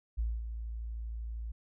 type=tone with ADSR envelope; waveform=sine; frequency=56.4 Hz; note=A1; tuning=44 cents sharp; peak=-28 dBFS; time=0.17-1.52 s; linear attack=22 ms; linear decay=230 ms; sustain=-8 dB; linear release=9 ms; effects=none